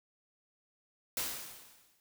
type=noise with exponential decay; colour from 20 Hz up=white; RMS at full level=-33 dBFS; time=1.17-2 s; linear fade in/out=1 ms; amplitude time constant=180 ms; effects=none